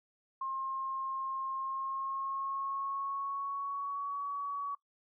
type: tone with pitch glide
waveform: sine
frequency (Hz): 1067 to 1130.4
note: C6 to C#6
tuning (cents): +34 to +34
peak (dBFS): -34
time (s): 0.41-4.75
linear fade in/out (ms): 5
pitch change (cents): +100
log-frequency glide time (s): 1.57-4.25
effects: noise-tail reverb RT60 0.1 s tail -20 dB re dry